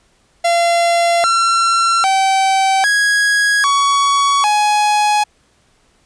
45% pulse tone with pitch steps, 685 / 1358 / 771 / 1657 / 1123 / 838 Hz, F5 / F6 / G5 / G#6 / C#6 / G#5, -34 / -49 / -29 / -4 / +22 / +15 cents, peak -11 dBFS, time 0.44-5.24 s, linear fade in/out 10 ms, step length 800 ms, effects pink hiss -56 dBFS RMS until 6.05 s + resampled to 22050 Hz

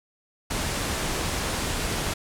pink low-pass noise, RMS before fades -28 dBFS, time 0.5-2.14 s, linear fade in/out 10 ms, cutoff 11000 Hz, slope 24 dB/octave, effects none

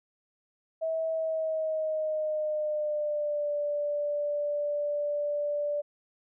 sine tone with pitch glide, 646 to 585.6 Hz, E5 to D5, -35 to -5 cents, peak -27 dBFS, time 0.81-5.82 s, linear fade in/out 20 ms, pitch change -170 cents, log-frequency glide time 1.1-3.52 s, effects none

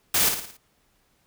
white noise with echo, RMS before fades -21 dBFS, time 0.14-0.29 s, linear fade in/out 5 ms, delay 56 ms, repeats 5, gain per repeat -6 dB, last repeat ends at 0.57 s, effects pink hiss -66 dBFS RMS until 1.26 s

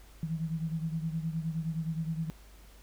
sine beating tone pair, 159.8 / 169.4 Hz, D#3 / E3, +47 / +48 cents, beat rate 9.6 Hz, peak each -32 / -37 dBFS, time 0.23-2.3 s, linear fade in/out 0 ms, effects added 50 Hz sine -52 dBFS peak until 2.82 s + pink hiss -59 dBFS RMS until 2.82 s

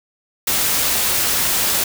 white noise, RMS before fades -18 dBFS, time 0.47-1.84 s, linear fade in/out 5 ms, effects none

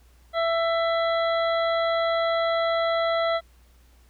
harmonic tone, 665 Hz, E5, 15 cents sharp, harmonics 1 / 2 / 3 / 5 / 6, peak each -22 / -28 / -32 / -36 / -38 dBFS, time 0.33-3.41 s, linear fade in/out 50 ms, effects added 60 Hz sine -53 dBFS peak until 4.09 s + pink hiss -62 dBFS RMS until 4.09 s

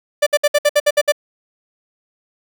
45% pulse tone bursts, 587.3 Hz, D5, in tune, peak -10 dBFS, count 9, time 0.22-1.122 s, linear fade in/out 10 ms, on 46 ms, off 61 ms, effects none

